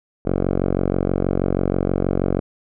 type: tone with low-pass filter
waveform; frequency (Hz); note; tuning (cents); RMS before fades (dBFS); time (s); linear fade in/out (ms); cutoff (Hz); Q
5% pulse; 46.25; F#1; 0; -20; 0.25-2.4; 10; 700; 0.79
effects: none